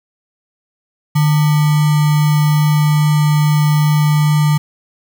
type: tone with sample-and-hold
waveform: sine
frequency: 150.4 Hz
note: D3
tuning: 42 cents sharp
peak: -9 dBFS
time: 1.15-4.58 s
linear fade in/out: 10 ms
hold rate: 1050 Hz
effects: none